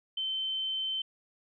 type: tone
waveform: sine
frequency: 3086 Hz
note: G7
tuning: 28 cents flat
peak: -30 dBFS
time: 0.17-1.02 s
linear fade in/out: 5 ms
effects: none